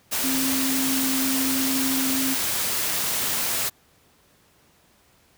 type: tone in noise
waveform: sine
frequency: 265.4 Hz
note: C4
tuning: 25 cents sharp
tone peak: -24 dBFS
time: 0.23-2.35 s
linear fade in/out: 20 ms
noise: white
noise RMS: -25 dBFS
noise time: 0.11-3.7 s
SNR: -2 dB
effects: pink hiss -59 dBFS RMS until 5.37 s + high-pass 60 Hz 12 dB/octave